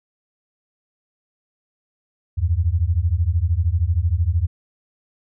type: beating tone pair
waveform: sine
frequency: 78.9 / 91.9 Hz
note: D#2 / F#2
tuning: +25 / -11 cents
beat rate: 13 Hz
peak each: -19 dBFS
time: 2.37-4.47 s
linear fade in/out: 20 ms
effects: none